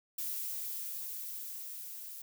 violet noise with level ramp, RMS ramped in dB -37 to -46 dBFS, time 0.18-2.22 s, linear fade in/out 5 ms, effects none

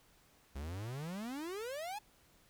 45% pulse exponential sweep, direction up, 65 to 870 Hz, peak -40 dBFS, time 0.55-1.99 s, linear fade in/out 10 ms, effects pink hiss -67 dBFS RMS until 2.49 s

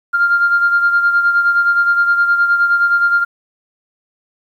sine beating tone pair, 1396.9 / 1406.5 Hz, F6 / F6, 0 / +12 cents, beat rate 9.6 Hz, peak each -10 / -18 dBFS, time 0.13-3.25 s, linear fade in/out 20 ms, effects tanh soft clip ceiling -4 dBFS + 8-bit

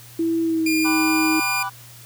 sine tone with pitch glide, 329.6 to 316.4 Hz, E4 to D#4, 0 to +29 cents, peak -18 dBFS, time 0.19-1.4 s, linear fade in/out 5 ms, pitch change -71 cents, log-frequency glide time 0.43-0.74 s
sawtooth tone, 2412 Hz, D7, 46 cents sharp, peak -18 dBFS, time 0.66-1.63 s, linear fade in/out 5 ms
triangle chord, G major seventh, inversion none, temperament equal, 784 / 987.8 / 1174.7 / 1480 Hz, G5 / B5 / D6 / F#6, 0 / 0 / 0 / 0 cents, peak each -29 / -26 / -28 / -30 dBFS, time 0.84-1.7 s, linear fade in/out 20 ms
effects added 119 Hz sine -45 dBFS peak until 2.05 s + white hiss -45 dBFS RMS until 2.05 s

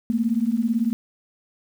sine beating tone pair, 220.7 / 238.7 Hz, A3 / A#3, +5 / +41 cents, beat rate 18 Hz, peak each -22 dBFS, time 0.1-0.93 s, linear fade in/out 0 ms, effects 8-bit

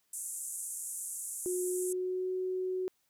white band-pass noise, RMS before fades -40 dBFS, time 0.13-1.93 s, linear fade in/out 5 ms, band 7200 to 11000 Hz, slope 48 dB/octave
sine tone with pitch glide, 362.5 to 370.8 Hz, F#4 to F#4, -35 to +4 cents, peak -31 dBFS, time 1.46-2.88 s, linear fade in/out 0 ms, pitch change +39 cents, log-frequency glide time 1.63-2.31 s
effects white hiss -75 dBFS RMS until 3.09 s

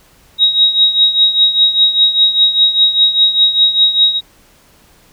sine tone with tremolo, 3798 Hz, A#7, 32 cents sharp, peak -4 dBFS, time 0.38-4.21 s, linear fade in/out 50 ms, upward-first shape triangle, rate 5 Hz, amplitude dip 80%, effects pink hiss -48 dBFS RMS until 5.12 s

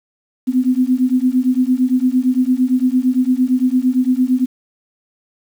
sine beating tone pair, 250.1 / 258.9 Hz, B3 / C4, +22 / -18 cents, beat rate 8.8 Hz, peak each -15 dBFS, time 0.47-4.46 s, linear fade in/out 20 ms, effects 7-bit

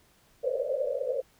pink band-pass noise, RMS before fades -30 dBFS, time 0.43-1.22 s, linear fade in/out 10 ms, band 490 to 580 Hz, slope 96 dB/octave, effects pink hiss -63 dBFS RMS until 1.39 s

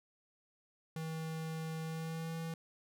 square tone with pitch glide, 160.4 to 163.77 Hz, E3 to E3, -47 to -11 cents, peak -39 dBFS, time 0.96-2.54 s, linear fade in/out 2 ms, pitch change +36 cents, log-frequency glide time 1.82-2.35 s, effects none

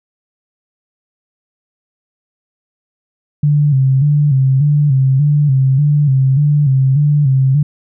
sine tone with vibrato, 140 Hz, C#3, 18 cents sharp, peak -8 dBFS, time 3.43-7.63 s, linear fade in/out 5 ms, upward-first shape square, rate 1.7 Hz, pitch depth 86 cents each way, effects none

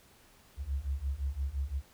sine beating tone pair, 65.9 / 71.7 Hz, C2 / D2, +13 / -41 cents, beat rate 5.8 Hz, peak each -35 / -34 dBFS, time 0.57-1.82 s, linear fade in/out 50 ms, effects pink hiss -61 dBFS RMS until 1.93 s

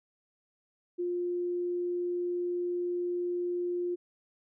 sine tone, 352.9 Hz, F4, 18 cents sharp, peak -29 dBFS, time 0.98-3.96 s, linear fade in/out 20 ms, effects none

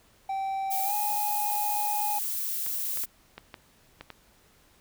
triangle tone with pitch glide, 776 to 831.7 Hz, G5 to G#5, -18 to +2 cents, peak -26 dBFS, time 0.29-2.19 s, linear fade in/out 5 ms, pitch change +120 cents, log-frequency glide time 0.84-0.94 s
violet noise, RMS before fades -31 dBFS, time 0.7-3.06 s, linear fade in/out 20 ms
clicks, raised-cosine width 0.3 ms, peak -24 dBFS, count 7, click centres 2.664 / 2.973 / 3.037 / 3.38 / 3.542 / 4.01 / 4.103 s
effects pink hiss -61 dBFS RMS until 4.8 s

